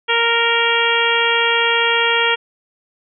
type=harmonic tone; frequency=465.2 Hz; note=A#4; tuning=4 cents flat; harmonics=1 / 2 / 3 / 4 / 5 / 6 / 7; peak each=-21 / -21 / -21 / -21 / -21 / -21 / -21 dBFS; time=0.08-2.36 s; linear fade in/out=20 ms; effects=none